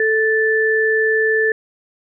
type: tone pair together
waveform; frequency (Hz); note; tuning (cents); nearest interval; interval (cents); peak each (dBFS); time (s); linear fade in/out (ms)
sine; 439.2 / 1756.8; A4 / A6; -3 / -3; 2 octaves; 2400; -16; 0-1.52; 2
effects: none